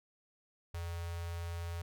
square tone with notch filter, 85.2 Hz, F2, 42 cents flat, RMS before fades -40 dBFS, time 0.74-1.82 s, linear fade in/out 5 ms, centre 260 Hz, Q 0.88, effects none

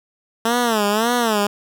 10% pulse tone with vibrato, 223.1 Hz, A3, 24 cents sharp, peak -8 dBFS, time 0.45-1.47 s, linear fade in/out 5 ms, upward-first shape sine, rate 1.8 Hz, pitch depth 160 cents each way, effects none

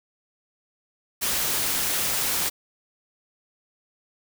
white noise, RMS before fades -25 dBFS, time 1.21-2.5 s, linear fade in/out 20 ms, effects none

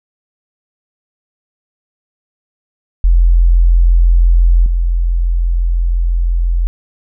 sine tone with level steps, 42.93 Hz, F1, 29 cents flat, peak -5 / -10 dBFS, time 3.04-6.67 s, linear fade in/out 0 ms, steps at 4.66 s, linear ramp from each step 2 ms, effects none

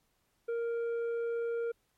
triangle tone with tanh clipping, 466.2 Hz, A#4, in tune, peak -32 dBFS, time 0.48-1.72 s, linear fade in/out 10 ms, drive 10 dB, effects pink hiss -75 dBFS RMS until 1.97 s + MP3 64 kbps

